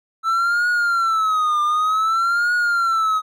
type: tone with vibrato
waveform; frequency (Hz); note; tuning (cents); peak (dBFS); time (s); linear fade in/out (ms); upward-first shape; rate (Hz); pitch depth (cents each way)
triangle; 1318.5; E6; 0; -14; 0.23-3.22; 50; triangle; 0.54; 170
effects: none